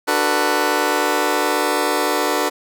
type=chord; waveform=15% pulse; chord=B minor seventh; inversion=first; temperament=just; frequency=296.3 / 370.4 / 444.5 / 493.9 Hz; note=D4 / F#4 / A4 / B4; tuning=+15 / +2 / +18 / 0 cents; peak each=-16 dBFS; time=0.07-2.5 s; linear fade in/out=20 ms; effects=none